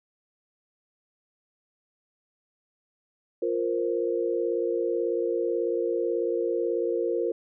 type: chord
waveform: sine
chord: F suspended fourth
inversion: none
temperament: just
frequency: 349.2 / 465.6 / 523.8 Hz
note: F4 / Bb4 / C5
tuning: 0 / -2 / +2 cents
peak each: -28 / -27 / -31 dBFS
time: 3.42-7.32 s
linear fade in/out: 5 ms
effects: none